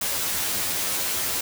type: noise with comb filter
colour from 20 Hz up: white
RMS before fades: -26 dBFS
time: 0.01-1.41 s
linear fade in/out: 5 ms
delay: 11 ms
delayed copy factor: +0.8
effects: none